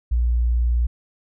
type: tone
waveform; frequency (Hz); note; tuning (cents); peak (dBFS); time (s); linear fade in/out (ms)
sine; 59.4; A#1; +33; -16; 0.11-0.87; 10
effects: none